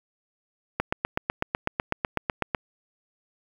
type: click train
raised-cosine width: 0.5 ms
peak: -8 dBFS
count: 15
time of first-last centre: 0.8-2.548 s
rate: 8.01 Hz
effects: 7-bit